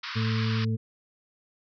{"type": "band-pass noise", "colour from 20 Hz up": "pink", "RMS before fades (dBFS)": -36, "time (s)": [0.03, 0.65], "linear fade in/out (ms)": 5, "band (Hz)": [1000, 5300], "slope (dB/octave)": 96}
{"type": "harmonic tone", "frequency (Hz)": 111.2, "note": "A2", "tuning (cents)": 19, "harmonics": [1, 2, 4], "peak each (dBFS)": [-25, -30, -39], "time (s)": [0.15, 0.77], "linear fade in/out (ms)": 20}
{"effects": []}